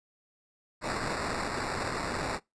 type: noise with sample-and-hold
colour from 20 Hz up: violet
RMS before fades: -33 dBFS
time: 0.81-2.4 s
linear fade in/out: 50 ms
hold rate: 3150 Hz
effects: noise-tail reverb RT60 0.2 s tail -24 dB re dry + resampled to 22050 Hz